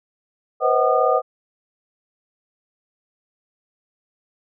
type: tone cluster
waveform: sine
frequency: 489.8 / 526 / 635 / 751 / 1218 Hz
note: B4 / C5 / D#5 / F#5 / D#6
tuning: -14 / +9 / +35 / +26 / -37 cents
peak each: -21 dBFS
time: 0.6-1.22 s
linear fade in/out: 50 ms
effects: none